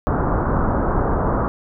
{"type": "low-pass noise", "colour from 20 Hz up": "pink", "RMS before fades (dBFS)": -19, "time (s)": [0.07, 1.48], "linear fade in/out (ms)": 0, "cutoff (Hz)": 1400, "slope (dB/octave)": 48, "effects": []}